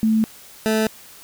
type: tone pair in turn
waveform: sine / 20% pulse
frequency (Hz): 220 / 218.7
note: A3 / A3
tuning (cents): 0 / -10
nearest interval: unison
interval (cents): 10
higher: first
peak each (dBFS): -14 / -12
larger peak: second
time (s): 0.03-0.24 / 0.66-0.87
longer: neither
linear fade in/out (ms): 0
effects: white hiss -44 dBFS RMS until 1.23 s